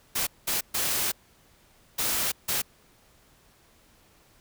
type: noise bursts at uneven times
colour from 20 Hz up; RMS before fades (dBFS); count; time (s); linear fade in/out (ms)
white; -27; 5; 0.15-0.27 / 0.47-0.61 / 0.74-1.12 / 1.98-2.32 / 2.48-2.62; 10
effects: pink hiss -60 dBFS RMS until 4.4 s